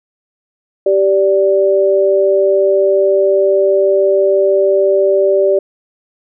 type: tone pair together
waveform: sine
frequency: 389.8 / 584 Hz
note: G4 / D5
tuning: -10 / -10 cents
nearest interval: perfect fifth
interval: 700 cents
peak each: -11 dBFS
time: 0.86-5.59 s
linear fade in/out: 5 ms
effects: none